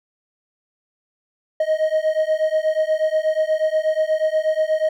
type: beating tone pair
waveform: triangle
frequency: 622.3 / 630.6 Hz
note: D#5 / D#5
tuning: 0 / +23 cents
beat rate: 8.3 Hz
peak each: -18 dBFS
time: 1.6-4.89 s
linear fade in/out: 5 ms
effects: none